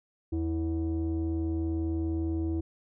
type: tone pair together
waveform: sine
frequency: 81.3 / 326 Hz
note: E2 / E4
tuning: -23 / -19 cents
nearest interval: 2 octaves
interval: 2404 cents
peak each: -28 dBFS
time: 0.32-2.61 s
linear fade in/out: 10 ms
effects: tanh soft clip ceiling -24 dBFS